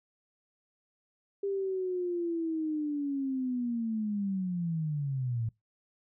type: linear sweep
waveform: sine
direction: down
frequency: 400 to 110 Hz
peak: -29 dBFS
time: 1.43-5.49 s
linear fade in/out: 5 ms
effects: noise-tail reverb RT60 0.2 s tail -24 dB re dry

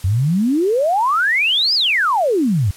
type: exponential two-way sweep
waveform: sine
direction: up then down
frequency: 87.31 to 5170 to 87.31 Hz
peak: -13 dBFS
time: 0.04-2.71 s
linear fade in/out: 5 ms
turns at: 1.74 s
effects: white hiss -41 dBFS RMS until 2.76 s + low-pass 12000 Hz 12 dB/octave

